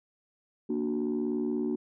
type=chord; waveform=sine; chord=Bb augmented; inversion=none; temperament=equal; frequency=233.1 / 293.7 / 370 Hz; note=Bb3 / D4 / F#4; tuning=0 / 0 / 0 cents; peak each=-30 / -31 / -31 dBFS; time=0.69-1.76 s; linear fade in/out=10 ms; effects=tanh soft clip ceiling -22 dBFS